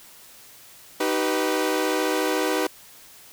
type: chord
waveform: sawtooth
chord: Eb augmented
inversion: none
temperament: equal with one note detuned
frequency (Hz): 311.1 / 385 / 493.9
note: Eb4 / G4 / B4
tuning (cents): 0 / -31 / 0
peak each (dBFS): -22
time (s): 1-2.67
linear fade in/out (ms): 5
effects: white hiss -48 dBFS RMS until 3.32 s